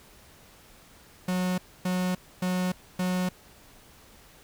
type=tone bursts; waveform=45% pulse; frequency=182.5 Hz; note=F#3; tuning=24 cents flat; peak=-25 dBFS; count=4; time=1.28-3.29 s; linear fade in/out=5 ms; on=300 ms; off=270 ms; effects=pink hiss -54 dBFS RMS until 4.43 s